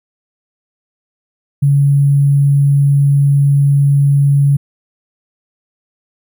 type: tone with sample-and-hold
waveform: sine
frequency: 141.1 Hz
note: C#3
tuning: 31 cents sharp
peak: -7 dBFS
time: 1.62-4.57 s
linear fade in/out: 10 ms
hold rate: 11025 Hz
effects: none